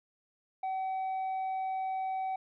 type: tone with tanh clipping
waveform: sine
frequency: 760 Hz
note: F#5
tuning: 46 cents sharp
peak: -32 dBFS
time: 0.63-2.36 s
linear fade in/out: 5 ms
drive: 3 dB
effects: none